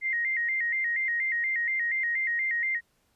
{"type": "tone with vibrato", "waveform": "sine", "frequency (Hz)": 1983, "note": "B6", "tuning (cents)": 7, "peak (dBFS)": -25, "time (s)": [0.01, 2.81], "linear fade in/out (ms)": 50, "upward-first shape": "square", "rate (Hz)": 4.2, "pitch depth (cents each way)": 94, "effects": ["pink hiss -70 dBFS RMS until 3.15 s", "resampled to 32000 Hz"]}